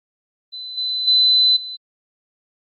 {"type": "tone with level steps", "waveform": "sine", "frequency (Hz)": 4020, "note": "B7", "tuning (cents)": 30, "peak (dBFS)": [-29, -20, -11, -28], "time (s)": [0.52, 1.77], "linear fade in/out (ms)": 20, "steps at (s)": [0.77, 1.07, 1.56], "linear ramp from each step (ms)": 10, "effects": ["Opus 32 kbps"]}